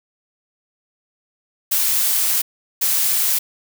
blue noise bursts at uneven times, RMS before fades -18 dBFS, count 2, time 1.71-2.42 / 2.81-3.39 s, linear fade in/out 10 ms, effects none

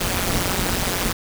pink noise with amplitude modulation, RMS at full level -18 dBFS, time 0-1.13 s, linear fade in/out 10 ms, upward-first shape sine, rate 182 Hz, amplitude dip 100%, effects none

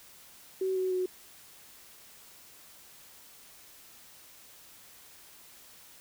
sine tone with pitch steps, 378.1 / 372.9 / 367.8 Hz, F#4 / F#4 / F#4, +38 / +14 / -10 cents, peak -27 dBFS, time 0.61-1.06 s, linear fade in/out 5 ms, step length 150 ms, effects white hiss -54 dBFS RMS until 6 s

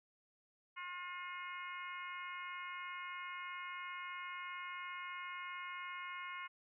harmonic tone with a mistuned harmonic, 357 Hz, F4, 38 cents sharp, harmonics 3 / 4 / 5 / 6 / 7 / 8, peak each -47 / -51 / -55 / -48 / -57 / -56 dBFS, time 0.76-6.48 s, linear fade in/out 20 ms, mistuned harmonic 8, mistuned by +18 cents, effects none

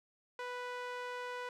sawtooth tone with band-pass filter, 493.9 Hz, B4, in tune, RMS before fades -42 dBFS, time 0.39-1.49 s, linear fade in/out 2 ms, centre 1300 Hz, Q 0.8, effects none

